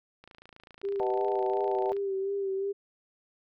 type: click train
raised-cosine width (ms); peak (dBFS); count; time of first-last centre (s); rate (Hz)
0.3; -34; 49; 0.24-1.967; 27.8
type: tone with vibrato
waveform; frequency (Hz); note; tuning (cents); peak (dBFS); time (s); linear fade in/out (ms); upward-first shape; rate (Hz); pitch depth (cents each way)
sine; 392; G4; 0; -28; 0.83-2.73; 20; sine; 2.8; 36
type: chord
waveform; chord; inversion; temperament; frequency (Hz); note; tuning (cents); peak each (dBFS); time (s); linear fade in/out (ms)
sine; B dominant seventh; none; equal; 493.9 / 622.3 / 740 / 880; B4 / D#5 / F#5 / A5; 0 / 0 / 0 / 0; -34; 1-1.92; 0
effects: none